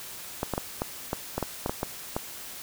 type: clicks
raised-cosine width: 1 ms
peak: -13 dBFS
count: 11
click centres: 0.431 / 0.537 / 0.579 / 0.819 / 1.131 / 1.38 / 1.427 / 1.661 / 1.695 / 1.831 / 2.165 s
effects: white hiss -41 dBFS RMS until 2.62 s